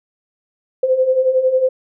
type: beating tone pair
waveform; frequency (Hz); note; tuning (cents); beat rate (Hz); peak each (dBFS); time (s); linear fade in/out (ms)
sine; 509 / 520; C5 / C5; -48 / -11; 11; -19 / -13; 0.83-1.69; 5
effects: none